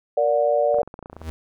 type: chord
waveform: sine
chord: Bb augmented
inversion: none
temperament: just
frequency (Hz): 466.2 / 582.7 / 728.4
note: Bb4 / D5 / F#5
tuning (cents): 0 / -14 / -27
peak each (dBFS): -23 / -18 / -24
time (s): 0.17-0.82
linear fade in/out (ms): 5
type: clicks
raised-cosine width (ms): 1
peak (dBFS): -23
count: 12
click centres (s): 0.744 / 0.786 / 0.831 / 0.876 / 0.941 / 0.991 / 1.027 / 1.059 / 1.099 / 1.13 / 1.166 / 1.216
type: tone with exponential growth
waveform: 45% pulse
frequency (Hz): 80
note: D#2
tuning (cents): +49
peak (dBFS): -26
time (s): 1.1-1.3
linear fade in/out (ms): 0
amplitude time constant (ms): 42
effects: none